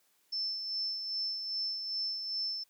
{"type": "tone with tremolo", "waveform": "sine", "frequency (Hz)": 5300, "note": "E8", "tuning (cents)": 9, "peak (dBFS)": -31, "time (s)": [0.32, 2.64], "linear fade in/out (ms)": 10, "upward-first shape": "sine", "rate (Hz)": 2.5, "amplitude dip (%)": 45, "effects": ["white hiss -71 dBFS RMS until 2.69 s", "high-pass 200 Hz 12 dB/octave"]}